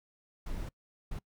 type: noise bursts at uneven times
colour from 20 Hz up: brown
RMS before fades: -37 dBFS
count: 2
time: 0.46-0.69 / 1.11-1.19 s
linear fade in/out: 5 ms
effects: noise-tail reverb RT60 0.1 s tail -24 dB re dry